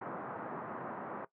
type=band-pass noise; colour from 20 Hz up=white; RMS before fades=-42 dBFS; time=0.01-1.25 s; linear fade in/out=5 ms; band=140 to 1300 Hz; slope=24 dB/octave; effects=noise-tail reverb RT60 0.1 s tail -17 dB re dry + low-pass 2000 Hz 12 dB/octave